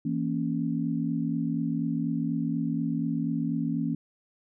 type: chord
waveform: sine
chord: A# diminished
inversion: second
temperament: equal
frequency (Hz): 164.81 / 233.1 / 277.2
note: E3 / A#3 / C#4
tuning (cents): 0 / 0 / 0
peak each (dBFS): -30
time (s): 0.05-3.95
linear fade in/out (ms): 5
effects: none